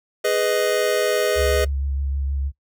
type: chord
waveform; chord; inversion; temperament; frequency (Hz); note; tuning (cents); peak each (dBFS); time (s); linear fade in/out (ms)
square; G# minor; none; just; 415.3 / 498.4 / 623; G#4 / B4 / D#5; 0 / +16 / +2; -23; 0.24-1.65; 10
type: tone with vibrato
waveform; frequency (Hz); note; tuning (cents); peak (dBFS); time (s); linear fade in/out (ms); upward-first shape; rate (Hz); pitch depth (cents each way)
sine; 69; C#2; -7; -21; 1.35-2.52; 50; triangle; 6.4; 30
effects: noise-tail reverb RT60 0.1 s tail -19 dB re dry